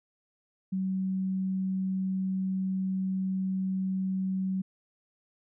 sine tone, 189.2 Hz, F#3, 39 cents sharp, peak -27 dBFS, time 0.72-4.62 s, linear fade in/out 10 ms, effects none

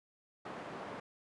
white band-pass noise, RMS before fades -45 dBFS, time 0.45-1 s, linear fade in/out 5 ms, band 150 to 1000 Hz, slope 12 dB/octave, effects resampled to 24000 Hz

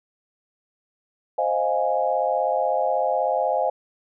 sine chord, F minor seventh, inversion second, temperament equal, 523.3 / 622.3 / 698.5 / 830.6 Hz, C5 / Eb5 / F5 / Ab5, 0 / 0 / 0 / 0 cents, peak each -25 dBFS, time 1.38-3.7 s, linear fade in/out 5 ms, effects none

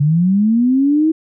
sine linear sweep, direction up, 140 to 323.3 Hz, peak -10 dBFS, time 0-1.12 s, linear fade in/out 10 ms, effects none

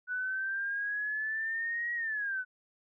sine exponential two-way sweep, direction up then down, 1480 to 1911 to 1480 Hz, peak -31 dBFS, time 0.07-2.45 s, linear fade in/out 50 ms, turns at 1.94 s, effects none

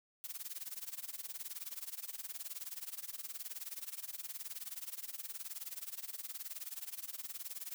blue noise with tremolo, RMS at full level -42 dBFS, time 0.24-7.74 s, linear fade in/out 0 ms, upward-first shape sine, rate 19 Hz, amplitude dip 90%, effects none

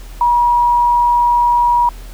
sine tone, 960 Hz, B5, 49 cents flat, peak -9 dBFS, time 0.21-1.89 s, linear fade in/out 2 ms, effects added 41 Hz sine -29 dBFS peak until 2.13 s + pink hiss -41 dBFS RMS until 2.13 s

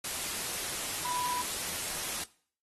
sine tone in noise, 988 Hz, B5, in tune, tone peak -32 dBFS, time 1.05-1.42 s, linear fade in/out 5 ms, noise white, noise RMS -35 dBFS, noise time 0.04-2.24 s, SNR 0 dB, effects noise-tail reverb RT60 0.5 s tail -20 dB re dry + AAC 32 kbps

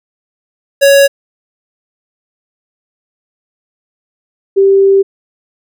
square / sine tone pair in turn, 557 / 391.3 Hz, C#5 / G4, +8 / -3 cents, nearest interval tritone, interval 611 cents, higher first, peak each -4 dBFS, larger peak neither, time 0.81-1.08 / 4.56-5.03 s, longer second, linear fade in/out 20 ms, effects none

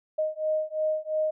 sine beating tone pair, 620 / 622.9 Hz, D#5 / D#5, -6 / +2 cents, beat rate 2.9 Hz, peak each -28 dBFS, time 0.18-1.31 s, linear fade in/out 10 ms, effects none

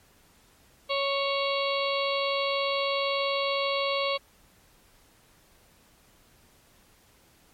harmonic tone, 554.4 Hz, C#5, in tune, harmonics 1 / 2 / 4 / 5 / 6 / 7 / 8, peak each -28 / -31 / -34 / -35 / -36 / -36 / -37 dBFS, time 0.89-4.18 s, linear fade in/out 20 ms, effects pink hiss -60 dBFS RMS until 7.53 s + MP3 64 kbps

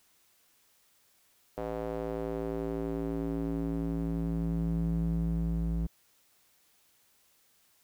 square tone with band-pass filter sweep, 55.8 Hz, A1, 25 cents sharp, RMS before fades -32 dBFS, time 1.57-5.87 s, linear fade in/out 10 ms, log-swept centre 570 to 120 Hz, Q 2, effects white hiss -67 dBFS RMS until 7.83 s

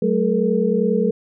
sine tone cluster, 187.9 / 217.9 / 429.3 / 471.9 Hz, F#3 / A3 / A4 / A#4, +27 / -17 / -43 / +21 cents, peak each -21 dBFS, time 0.02-1.11 s, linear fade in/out 5 ms, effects none

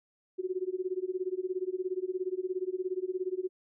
sine tone with tremolo, 370 Hz, F#4, in tune, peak -27 dBFS, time 0.38-3.49 s, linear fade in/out 20 ms, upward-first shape sine, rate 17 Hz, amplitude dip 95%, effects none

